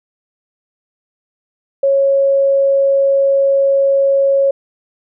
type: tone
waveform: sine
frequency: 550 Hz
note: C#5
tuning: 14 cents flat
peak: -9 dBFS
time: 1.83-4.51 s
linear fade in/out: 5 ms
effects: none